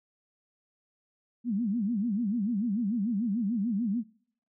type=tone with vibrato; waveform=sine; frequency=217.4 Hz; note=A3; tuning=21 cents flat; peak=-26 dBFS; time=1.44-4.04 s; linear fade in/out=50 ms; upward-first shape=sine; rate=6.8 Hz; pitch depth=220 cents each way; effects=noise-tail reverb RT60 0.6 s tail -25 dB re dry